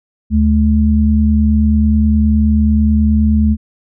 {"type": "tone pair together", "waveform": "sine", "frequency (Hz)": [74.8, 215], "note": ["D2", "A3"], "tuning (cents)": [32, -40], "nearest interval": "octave + tritone", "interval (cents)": 1828, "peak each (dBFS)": -11, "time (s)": [0.3, 3.57], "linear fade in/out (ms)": 50, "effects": []}